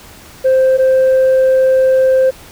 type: tone pair in turn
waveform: sine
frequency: 523 / 523 Hz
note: C5 / C5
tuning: -1 / -1 cents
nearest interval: unison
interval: 0 cents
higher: neither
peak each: -5 dBFS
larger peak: neither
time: 0.44-0.78 / 0.78-2.31 s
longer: second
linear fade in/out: 20 ms
effects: tanh soft clip ceiling -6 dBFS + pink hiss -38 dBFS RMS until 2.51 s